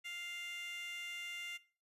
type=tone with high-pass filter; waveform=15% pulse; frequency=698.5 Hz; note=F5; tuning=in tune; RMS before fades=-45 dBFS; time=0.04-1.58 s; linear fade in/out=20 ms; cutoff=2400 Hz; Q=5.5; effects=noise-tail reverb RT60 0.4 s tail -19 dB re dry + resampled to 32000 Hz